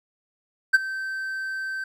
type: tone with ADSR envelope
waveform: triangle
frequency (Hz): 1551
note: G6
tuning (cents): -19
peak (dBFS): -8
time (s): 0.73-1.84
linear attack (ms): 17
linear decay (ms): 25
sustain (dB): -18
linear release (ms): 4
effects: none